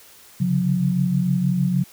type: tone cluster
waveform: sine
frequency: 136.9 / 143.4 / 180.7 Hz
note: C#3 / D3 / F#3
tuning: -21 / -41 / -41 cents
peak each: -23 / -26 / -19 dBFS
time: 0.4-1.84 s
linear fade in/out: 10 ms
effects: white hiss -48 dBFS RMS until 1.92 s